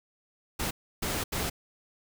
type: noise bursts at uneven times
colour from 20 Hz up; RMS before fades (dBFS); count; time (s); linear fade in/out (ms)
pink; -31; 3; 0.59-0.71 / 1.02-1.24 / 1.32-1.5; 10
effects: none